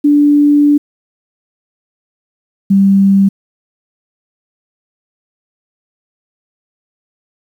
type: tone pair in turn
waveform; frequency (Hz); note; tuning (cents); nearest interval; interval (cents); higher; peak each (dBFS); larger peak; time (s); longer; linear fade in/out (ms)
sine; 291.6 / 195.94; D4 / G3; -12 / -1; perfect fifth; 689; first; -5; neither; 0.04-0.78 / 2.7-3.29; first; 10
effects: 7-bit